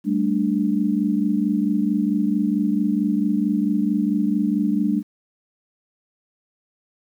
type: chord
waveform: sine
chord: G suspended second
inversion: none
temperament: just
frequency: 196 / 220.5 / 294 Hz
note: G3 / A3 / D4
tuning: 0 / +4 / +2 cents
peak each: -22 dBFS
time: 0.04-5.03 s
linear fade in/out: 50 ms
effects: 9-bit